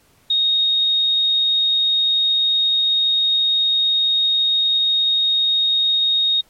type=tone; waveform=sine; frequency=3729 Hz; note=A#7; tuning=in tune; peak=-14 dBFS; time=0.3-6.41 s; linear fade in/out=5 ms; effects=pink hiss -56 dBFS RMS until 6.49 s + MP3 64 kbps